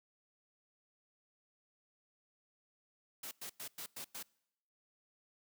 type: noise bursts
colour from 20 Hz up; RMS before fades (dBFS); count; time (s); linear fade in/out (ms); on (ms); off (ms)
white; -45; 6; 3.23-4.228; 5; 83; 100
effects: noise-tail reverb RT60 0.8 s tail -25 dB re dry + high-pass 100 Hz 12 dB/octave